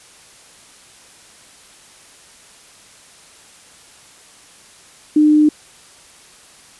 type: tone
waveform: sine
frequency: 302.5 Hz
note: D#4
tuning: 49 cents flat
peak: -8 dBFS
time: 5.16-5.49 s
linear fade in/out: 5 ms
effects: white hiss -45 dBFS RMS until 6.79 s + resampled to 24000 Hz